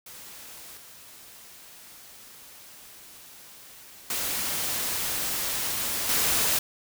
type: noise with level steps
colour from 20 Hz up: white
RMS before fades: -44 / -48 / -29 / -24 dBFS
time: 0.06-6.59 s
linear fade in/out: 5 ms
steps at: 0.77 / 4.1 / 6.09 s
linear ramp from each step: 2 ms
effects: none